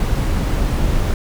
brown noise, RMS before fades -17 dBFS, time 0-1.14 s, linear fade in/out 2 ms, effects none

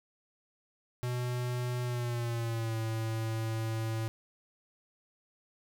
square tone with pitch glide, 123.47 to 111.92 Hz, B2 to A2, 0 to +30 cents, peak -32 dBFS, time 1.03-4.08 s, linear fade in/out 0 ms, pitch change -170 cents, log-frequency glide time 1.83-2.77 s, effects none

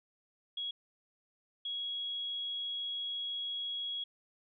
sine tone bursts at uneven times, 3322 Hz, G#7, in tune, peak -35 dBFS, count 2, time 0.57-0.71 / 1.65-4.04 s, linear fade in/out 5 ms, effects none

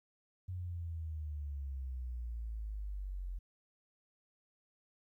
sine exponential sweep, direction down, 92.5 to 44 Hz, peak -38 dBFS, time 0.48-3.39 s, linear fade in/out 10 ms, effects 13-bit

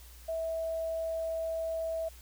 sine tone, 652 Hz, E5, 19 cents flat, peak -31 dBFS, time 0.28-2.09 s, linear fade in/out 10 ms, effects added 60 Hz sine -50 dBFS peak until 2.21 s + white hiss -56 dBFS RMS until 2.21 s

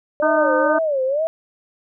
sine tone with vibrato, 581 Hz, D5, 19 cents flat, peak -17 dBFS, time 0.2-1.27 s, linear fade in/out 0 ms, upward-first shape sine, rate 2.1 Hz, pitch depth 200 cents each way
harmonic tone, 305.7 Hz, D#4, 30 cents flat, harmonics 1 / 2 / 3 / 4 / 5, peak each -23 / -23 / -23 / -23 / -23 dBFS, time 0.22-0.79 s, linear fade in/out 10 ms
effects none

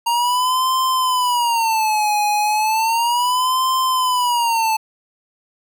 square tone with vibrato, 931 Hz, A#5, 2 cents flat, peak -16 dBFS, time 0.06-4.77 s, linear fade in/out 10 ms, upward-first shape sine, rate 0.34 Hz, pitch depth 190 cents each way, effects none

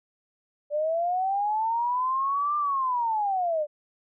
sine linear two-way sweep, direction up then down, 581 to 1195 to 581 Hz, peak -23 dBFS, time 0.7-3.67 s, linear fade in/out 50 ms, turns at 2.57 s, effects none

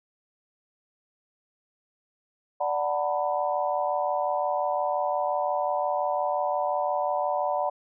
sine chord, B minor seventh, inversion first, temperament equal with one note detuned, 587.3 / 740 / 902.1 / 987.8 Hz, D5 / F#5 / A5 / B5, 0 / 0 / +43 / 0 cents, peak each -28 / -28 / -32 / -31 dBFS, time 2.6-7.7 s, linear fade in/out 10 ms, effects none

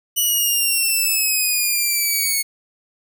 5% pulse exponential sweep, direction down, 2960 to 2195 Hz, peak -8 dBFS, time 0.16-2.43 s, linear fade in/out 20 ms, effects 8-bit

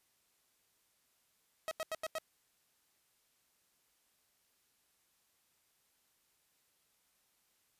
sawtooth tone bursts, 638 Hz, D#5, 43 cents sharp, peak -32 dBFS, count 5, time 1.68-2.184 s, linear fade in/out 0 ms, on 32 ms, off 86 ms, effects white hiss -75 dBFS RMS until 7.79 s + resampled to 32000 Hz

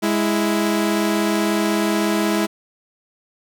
sawtooth tone pair together, 207.7 / 329.7 Hz, G#3 / E4, 0 / 0 cents, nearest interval minor sixth, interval 800 cents, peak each -16 dBFS, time 0.02-2.47 s, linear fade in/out 20 ms, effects none

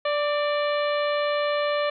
harmonic tone with a mistuned harmonic, 586 Hz, D5, 4 cents flat, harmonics 1 / 2 / 3 / 4 / 5 / 6 / 7, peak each -23 / -29 / -33 / -35 / -37 / -39 / -40 dBFS, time 0.05-1.9 s, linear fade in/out 5 ms, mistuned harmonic 3, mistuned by +30 cents, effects none

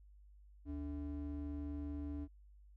triangle ring-modulated tone, 181.8 Hz, F#3, 30 cents flat, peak -35 dBFS, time 0.65-2.28 s, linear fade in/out 50 ms, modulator 107 Hz, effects added 50 Hz sine -58 dBFS peak until 2.76 s

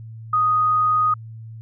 sine tone, 1244.5 Hz, D#6, in tune, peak -15 dBFS, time 0.33-1.14 s, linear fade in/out 5 ms, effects added 112 Hz sine -34 dBFS peak until 1.61 s

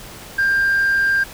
sine tone, 1593 Hz, G6, 27 cents sharp, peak -12 dBFS, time 0.38-1.24 s, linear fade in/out 10 ms, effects tanh soft clip ceiling -12 dBFS + pink hiss -37 dBFS RMS until 1.33 s

